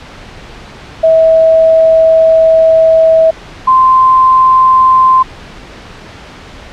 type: tone pair in turn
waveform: sine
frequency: 647 / 1039.6 Hz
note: E5 / C6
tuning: -32 / -11 cents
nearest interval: minor sixth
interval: 821 cents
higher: second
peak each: -3 dBFS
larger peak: neither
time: 1.03-3.31 / 3.67-5.23 s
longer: first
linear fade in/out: 10 ms
effects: pink hiss -31 dBFS RMS until 6.72 s + low-pass 4000 Hz 12 dB/octave